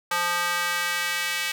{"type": "tone with high-pass filter sweep", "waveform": "square", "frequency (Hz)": 174.61, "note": "F3", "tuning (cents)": 0, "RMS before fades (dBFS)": -26, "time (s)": [0.11, 1.52], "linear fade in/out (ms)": 5, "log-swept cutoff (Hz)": [1100, 2200], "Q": 1.6, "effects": []}